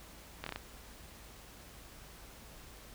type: slowing click train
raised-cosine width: 0.3 ms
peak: -22 dBFS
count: 5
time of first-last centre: 0.44-0.56 s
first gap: 24 ms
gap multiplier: 1.15
effects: added 53 Hz sine -57 dBFS peak until 2.94 s + pink hiss -54 dBFS RMS until 2.94 s